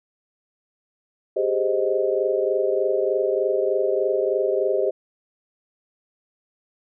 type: chord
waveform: sine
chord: Ab major seventh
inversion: third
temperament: equal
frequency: 392 / 415.3 / 523.3 / 622.3 Hz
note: G4 / Ab4 / C5 / Eb5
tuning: 0 / 0 / 0 / 0 cents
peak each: -23 / -26 / -24 / -25 dBFS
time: 1.36-4.91 s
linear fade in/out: 10 ms
effects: none